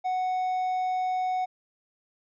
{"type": "tone", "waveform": "triangle", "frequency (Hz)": 740, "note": "F#5", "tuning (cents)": 0, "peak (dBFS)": -23, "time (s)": [0.04, 1.46], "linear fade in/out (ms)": 20, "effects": ["resampled to 16000 Hz"]}